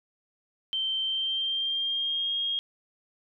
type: tone with pitch glide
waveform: sine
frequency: 3120 to 3252 Hz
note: G7 to G#7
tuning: -9 to -37 cents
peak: -26 dBFS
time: 0.73-2.59 s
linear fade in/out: 0 ms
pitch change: +72 cents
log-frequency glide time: 1.04-2.33 s
effects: none